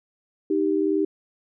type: tone pair together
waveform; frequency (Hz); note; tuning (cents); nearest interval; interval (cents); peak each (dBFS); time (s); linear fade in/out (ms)
sine; 310.9 / 392; D#4 / G4; -1 / 0; major third; 401; -22; 0.5-1.05; 5
effects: none